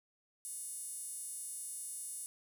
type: tone with high-pass filter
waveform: 5% pulse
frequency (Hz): 725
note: F#5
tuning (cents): -35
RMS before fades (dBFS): -44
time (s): 0.45-2.26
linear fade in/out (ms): 0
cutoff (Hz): 10000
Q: 4.4
effects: none